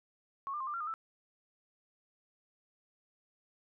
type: tone with pitch steps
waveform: sine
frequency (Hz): 1099 / 1195 / 1060 / 1191 / 1372 / 1223 / 1322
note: C#6 / D6 / C6 / D6 / F6 / D#6 / E6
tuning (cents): -15 / +30 / +22 / +24 / -31 / -30 / +5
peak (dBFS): -35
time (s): 0.47-0.939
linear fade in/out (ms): 0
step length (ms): 67
effects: none